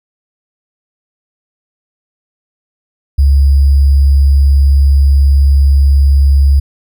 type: tone with sample-and-hold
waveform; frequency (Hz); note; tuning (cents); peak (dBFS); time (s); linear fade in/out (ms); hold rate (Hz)
sine; 69.3; C#2; 0; -4; 3.18-6.6; 10; 4900
effects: none